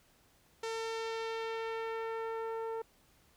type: tone with low-pass filter sweep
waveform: sawtooth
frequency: 451.1 Hz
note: A4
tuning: 43 cents sharp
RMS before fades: -38 dBFS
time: 0.63-2.82 s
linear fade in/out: 5 ms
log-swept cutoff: 7500 to 930 Hz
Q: 0.98
effects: pink hiss -67 dBFS RMS until 3.36 s